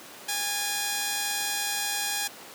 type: tone pair together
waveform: 5% pulse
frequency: 819.4 / 1760 Hz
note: G#5 / A6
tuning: -24 / 0 cents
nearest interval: octave + minor second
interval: 1324 cents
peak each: -16 / -23 dBFS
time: 0.28-2.28 s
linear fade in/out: 10 ms
effects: pink hiss -44 dBFS RMS until 2.54 s + high-pass 300 Hz 12 dB/octave